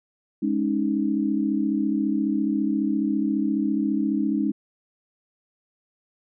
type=chord; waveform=sine; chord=Ab suspended fourth; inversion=none; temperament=just; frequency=207.7 / 276.9 / 311.5 Hz; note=Ab3 / Db4 / Eb4; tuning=0 / -2 / +2 cents; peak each=-25 dBFS; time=0.42-4.52 s; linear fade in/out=10 ms; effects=none